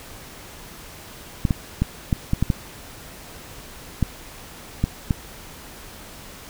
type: clicks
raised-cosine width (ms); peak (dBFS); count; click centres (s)
5; -6; 10; 1.452 / 1.508 / 1.82 / 2.128 / 2.334 / 2.426 / 2.502 / 4.027 / 4.84 / 5.108
effects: pink hiss -41 dBFS RMS until 6.49 s